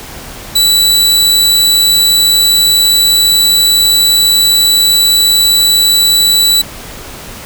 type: tone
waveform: sawtooth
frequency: 3951 Hz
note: B7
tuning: in tune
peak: -3 dBFS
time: 0.55-6.62 s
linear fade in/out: 10 ms
effects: pink hiss -28 dBFS RMS until 7.45 s